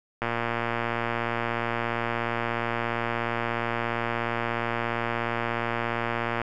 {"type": "click train", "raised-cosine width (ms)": 0.5, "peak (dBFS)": -12, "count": 726, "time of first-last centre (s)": [0.22, 6.417], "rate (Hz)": 117, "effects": []}